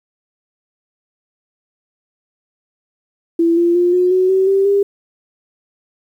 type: tone with pitch steps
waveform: sine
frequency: 335 / 343.6 / 352.5 / 361.5 / 370.8 / 380.4 / 390.2 / 400.2 Hz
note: E4 / F4 / F4 / F#4 / F#4 / F#4 / G4 / G4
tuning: +28 / -28 / +16 / -40 / +4 / +48 / -8 / +36 cents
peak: -10 dBFS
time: 3.39-4.83 s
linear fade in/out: 5 ms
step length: 180 ms
effects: 8-bit